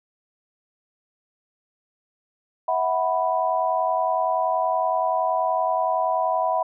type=chord; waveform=sine; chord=E suspended second; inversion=none; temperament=equal with one note detuned; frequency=649.4 / 740 / 987.8 Hz; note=E5 / F#5 / B5; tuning=-26 / 0 / 0 cents; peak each=-24 dBFS; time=2.68-6.63 s; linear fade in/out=5 ms; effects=none